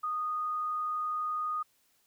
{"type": "tone", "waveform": "sine", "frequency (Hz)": 1236, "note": "D#6", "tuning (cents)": -12, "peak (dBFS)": -30, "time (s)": [0.03, 1.63], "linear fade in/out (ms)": 10, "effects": ["white hiss -70 dBFS RMS until 2.06 s"]}